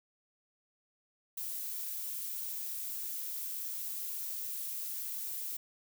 violet noise, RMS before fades -39 dBFS, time 1.37-5.57 s, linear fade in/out 5 ms, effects none

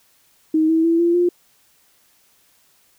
sine tone with pitch steps, 314.8 / 323.7 / 332.7 / 342.1 / 351.7 Hz, D#4 / E4 / E4 / F4 / F4, +20 / -31 / +16 / -36 / +12 cents, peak -13 dBFS, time 0.54-1.29 s, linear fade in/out 5 ms, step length 150 ms, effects white hiss -58 dBFS RMS until 2.98 s

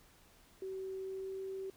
sine tone with pitch glide, 381 to 384.1 Hz, G4 to G4, -49 to -35 cents, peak -39 dBFS, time 0.62-1.7 s, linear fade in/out 2 ms, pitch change +14 cents, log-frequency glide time 0.93-1.42 s, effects pink hiss -64 dBFS RMS until 1.76 s

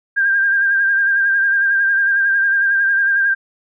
sine tone with vibrato, 1596 Hz, G6, 31 cents sharp, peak -12 dBFS, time 0.16-3.35 s, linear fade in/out 20 ms, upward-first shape sine, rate 11 Hz, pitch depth 35 cents each way, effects none

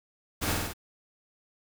pink noise with echo, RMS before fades -30 dBFS, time 0.41-0.54 s, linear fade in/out 20 ms, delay 49 ms, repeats 4, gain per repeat -2 dB, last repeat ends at 0.736 s, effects none

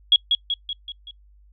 sine tone with echo, 3322 Hz, G#7, in tune, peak -10 dBFS, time 0.12-0.16 s, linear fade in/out 2 ms, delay 190 ms, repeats 5, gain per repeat -5 dB, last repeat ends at 1.11 s, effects noise-tail reverb RT60 0.1 s tail -25 dB re dry + added 50 Hz sine -50 dBFS peak until 1.52 s

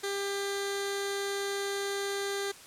15% pulse tone with notch filter, 398.2 Hz, G4, 27 cents sharp, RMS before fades -33 dBFS, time 0.03-2.52 s, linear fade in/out 10 ms, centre 970 Hz, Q 0.85, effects white hiss -50 dBFS RMS until 2.66 s + low-pass 10000 Hz 12 dB/octave

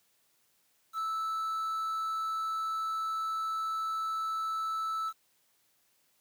triangle tone with quantisation, 1313 Hz, E6, 7 cents flat, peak -29 dBFS, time 0.93-5.13 s, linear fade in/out 50 ms, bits 9, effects white hiss -71 dBFS RMS until 6.2 s + high-pass 80 Hz 12 dB/octave

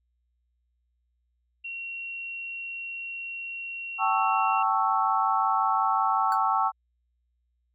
sine tone, 2738 Hz, F7, 35 cents flat, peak -33 dBFS, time 1.64-4.63 s, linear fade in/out 10 ms
sine chord, A dominant seventh, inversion third, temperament equal with one note detuned, 774.5 / 880 / 1108.7 / 1318.5 Hz, G5 / A5 / C#6 / E6, -21 / 0 / 0 / 0 cents, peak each -27 dBFS, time 3.98-6.72 s, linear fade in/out 50 ms
square tone with exponential decay, 1496 Hz, F#6, 19 cents sharp, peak -31 dBFS, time 6.32-6.4 s, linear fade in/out 1 ms, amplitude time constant 16 ms
effects added 60 Hz sine -70 dBFS peak until 7.74 s

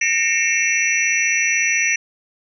sine tone cluster, 1836 / 2172 / 2346 / 2684 / 5870 Hz, A#6 / C#7 / D7 / E7 / F#8, -27 / -36 / -2 / +31 / -15 cents, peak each -22 dBFS, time 0.01-1.96 s, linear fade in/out 5 ms, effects none

